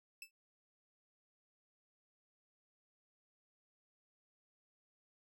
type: tone with exponential decay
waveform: sawtooth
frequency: 2637 Hz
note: E7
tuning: in tune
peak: -40 dBFS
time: 0.22-0.31 s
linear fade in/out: 2 ms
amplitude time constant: 18 ms
effects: none